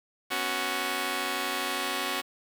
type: chord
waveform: 5% pulse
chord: B suspended second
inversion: none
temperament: just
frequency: 246.9 / 277.8 / 370.4 Hz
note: B3 / C#4 / F#4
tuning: 0 / +4 / +2 cents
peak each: -25 / -22 / -21 dBFS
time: 0.3-2.22 s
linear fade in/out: 20 ms
effects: 9-bit